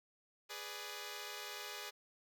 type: chord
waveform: 5% pulse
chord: G# diminished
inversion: none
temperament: equal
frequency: 415.3 / 493.9 / 587.3 Hz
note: G#4 / B4 / D5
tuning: 0 / 0 / 0 cents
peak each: -36 / -38 / -39 dBFS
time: 0.49-1.91 s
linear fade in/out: 20 ms
effects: none